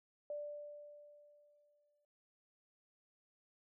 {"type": "tone with exponential decay", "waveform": "sine", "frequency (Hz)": 588, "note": "D5", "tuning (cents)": 2, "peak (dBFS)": -39, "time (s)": [0.3, 2.05], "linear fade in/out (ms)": 2, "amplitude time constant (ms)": 380, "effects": []}